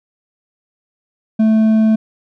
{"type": "tone with hard clipping", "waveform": "triangle", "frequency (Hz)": 219.4, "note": "A3", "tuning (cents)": -5, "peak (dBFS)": -10, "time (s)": [1.39, 1.96], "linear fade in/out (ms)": 10, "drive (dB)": 7, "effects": []}